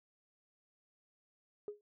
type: tone with exponential decay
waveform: sine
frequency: 415.3 Hz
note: G#4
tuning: in tune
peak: -35 dBFS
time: 1.68-1.81 s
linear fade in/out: 1 ms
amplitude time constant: 28 ms
effects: tanh soft clip ceiling -33 dBFS